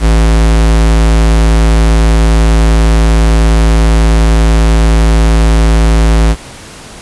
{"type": "tone", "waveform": "square", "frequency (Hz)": 55, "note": "A1", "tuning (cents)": 0, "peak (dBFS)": -5, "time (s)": [0, 6.36], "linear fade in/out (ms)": 50, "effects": ["pink hiss -30 dBFS RMS until 7.01 s", "resampled to 24000 Hz"]}